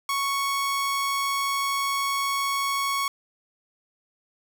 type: tone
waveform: sawtooth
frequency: 1108.7 Hz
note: C#6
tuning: in tune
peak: -20 dBFS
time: 0.09-3.08 s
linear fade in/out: 2 ms
effects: none